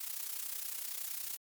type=noise with amplitude modulation; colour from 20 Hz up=blue; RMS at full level=-37 dBFS; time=0-1.37 s; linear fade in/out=10 ms; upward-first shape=sine; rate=30.8 Hz; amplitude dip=70%; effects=MP3 96 kbps